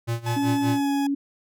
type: tone with tremolo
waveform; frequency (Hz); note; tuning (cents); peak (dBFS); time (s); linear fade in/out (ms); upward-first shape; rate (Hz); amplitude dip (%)
square; 116.54; A#2; 0; -23; 0.07-0.81; 20; sine; 5.2; 90
type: tone with pitch glide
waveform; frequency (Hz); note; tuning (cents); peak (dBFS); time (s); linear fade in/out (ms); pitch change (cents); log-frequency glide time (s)
40% pulse; 858 to 836.5; A5 to G#5; -44 to +12; -28; 0.26-1.07; 5; -44; 0.64-0.92
type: tone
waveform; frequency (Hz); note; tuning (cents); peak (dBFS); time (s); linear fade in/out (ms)
sine; 280.1; C#4; +18; -21; 0.36-1.15; 10
effects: none